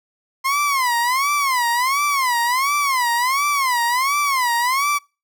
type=tone with vibrato; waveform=30% pulse; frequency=1046.5 Hz; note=C6; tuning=in tune; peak=-14 dBFS; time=0.44-4.99 s; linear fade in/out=20 ms; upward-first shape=sine; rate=1.4 Hz; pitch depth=190 cents each way; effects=noise-tail reverb RT60 0.3 s tail -26 dB re dry